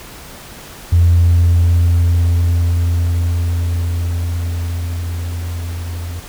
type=tone with level ramp; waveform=triangle; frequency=85.8 Hz; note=F2; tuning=30 cents flat; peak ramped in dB=-3 to -20 dBFS; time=0.92-6.2 s; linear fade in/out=10 ms; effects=tanh soft clip ceiling -4 dBFS + pink hiss -35 dBFS RMS until 6.28 s